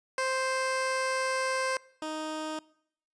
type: tone pair in turn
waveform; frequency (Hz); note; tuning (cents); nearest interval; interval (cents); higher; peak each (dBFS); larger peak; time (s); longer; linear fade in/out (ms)
15% pulse; 523.3 / 311.2; C5 / D#4; 0 / 0; major sixth; 900; first; -21 / -27; first; 0.18-1.77 / 2.02-2.59; first; 2
effects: noise-tail reverb RT60 0.7 s tail -23 dB re dry + resampled to 22050 Hz